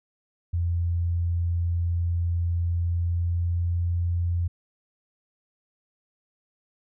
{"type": "tone with pitch glide", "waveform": "sine", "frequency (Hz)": [85.8, 86.6], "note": ["F2", "F2"], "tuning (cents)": [-30, -14], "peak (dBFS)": -22, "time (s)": [0.53, 4.48], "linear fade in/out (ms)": 10, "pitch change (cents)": 16, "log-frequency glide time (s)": [2.75, 3.89], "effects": []}